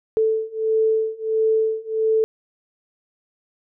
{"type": "beating tone pair", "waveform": "sine", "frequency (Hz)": [440, 441.5], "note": ["A4", "A4"], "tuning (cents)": [0, 6], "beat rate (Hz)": 1.5, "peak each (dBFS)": [-21, -20], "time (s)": [0.17, 2.24], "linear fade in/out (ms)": 0, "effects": []}